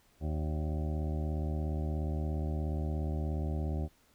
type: harmonic tone with a mistuned harmonic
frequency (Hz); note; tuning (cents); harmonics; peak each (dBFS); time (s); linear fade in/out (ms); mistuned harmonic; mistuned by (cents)
77; D#2; -17; 1 / 2 / 3 / 4 / 5 / 7 / 8 / 9 / 10; -32 / -38 / -42 / -44 / -46 / -49 / -50 / -51 / -52; 0.2-3.89; 50; 8; -44
effects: pink hiss -67 dBFS RMS until 4.14 s